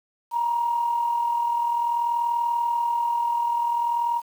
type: tone with amplitude modulation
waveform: sine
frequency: 944 Hz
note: A#5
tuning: 22 cents sharp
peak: -18 dBFS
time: 0.31-4.22 s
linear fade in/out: 50 ms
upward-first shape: sine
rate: 40.5 Hz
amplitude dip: 50%
effects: tanh soft clip ceiling -14 dBFS + 8-bit